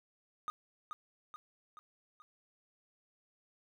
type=tone with echo; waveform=triangle; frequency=1236 Hz; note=D#6; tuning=12 cents flat; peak=-33 dBFS; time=0.48-0.5 s; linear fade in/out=0 ms; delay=430 ms; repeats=4; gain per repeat=-5 dB; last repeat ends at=2.22 s; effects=none